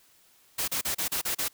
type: noise bursts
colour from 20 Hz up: white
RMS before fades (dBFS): -29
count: 7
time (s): 0.58-1.484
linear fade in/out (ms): 10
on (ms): 100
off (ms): 34
effects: white hiss -61 dBFS RMS until 1.53 s